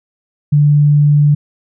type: tone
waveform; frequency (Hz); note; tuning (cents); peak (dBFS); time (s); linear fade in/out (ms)
sine; 146.83; D3; 0; -6; 0.52-1.35; 10
effects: none